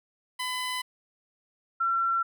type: tone pair in turn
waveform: 15% pulse / sine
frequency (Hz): 1007 / 1356.7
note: B5 / E6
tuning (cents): +33 / +49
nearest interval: perfect fourth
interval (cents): 516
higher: second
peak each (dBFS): -23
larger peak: neither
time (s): 0.39-0.82 / 1.8-2.23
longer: neither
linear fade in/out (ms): 10
effects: none